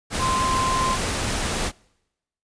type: tone in noise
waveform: sine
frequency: 1041 Hz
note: C6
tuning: 9 cents flat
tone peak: -21 dBFS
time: 0.18-0.98 s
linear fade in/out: 50 ms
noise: pink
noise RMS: -25 dBFS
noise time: 0.1-1.72 s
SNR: +1 dB
effects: noise-tail reverb RT60 0.9 s tail -26 dB re dry + resampled to 22050 Hz